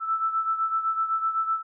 sine beating tone pair, 1319 / 1326.9 Hz, E6 / E6, +1 / +11 cents, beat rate 7.9 Hz, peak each -24 / -30 dBFS, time 0-1.63 s, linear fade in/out 50 ms, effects none

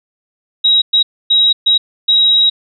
sine tone bursts at uneven times, 3829 Hz, A#7, 46 cents sharp, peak -7 dBFS, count 5, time 0.64-0.82 / 0.93-1.03 / 1.3-1.53 / 1.66-1.78 / 2.08-2.5 s, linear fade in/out 10 ms, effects none

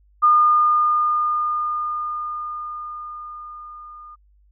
sine tone with level ramp, 1216 Hz, D#6, 40 cents flat, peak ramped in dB -10 to -38 dBFS, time 0.22-4.16 s, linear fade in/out 20 ms, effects added 50 Hz sine -53 dBFS peak until 4.51 s

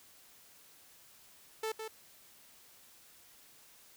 sawtooth tone with echo, 440 Hz, A4, in tune, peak -30 dBFS, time 1.63-1.72 s, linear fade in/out 5 ms, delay 160 ms, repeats 1, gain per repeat -6 dB, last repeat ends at 1.88 s, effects white hiss -60 dBFS RMS until 3.96 s

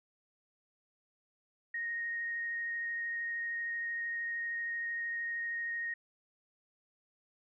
sine tone with vibrato, 1864.7 Hz, A#6, in tune, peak -34 dBFS, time 1.74-5.94 s, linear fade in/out 5 ms, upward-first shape triangle, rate 13 Hz, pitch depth 10 cents each way, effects none

